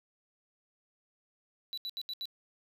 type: tone bursts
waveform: triangle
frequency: 3951 Hz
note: B7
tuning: in tune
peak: -34 dBFS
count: 5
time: 1.73-2.255 s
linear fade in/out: 0 ms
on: 45 ms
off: 75 ms
effects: none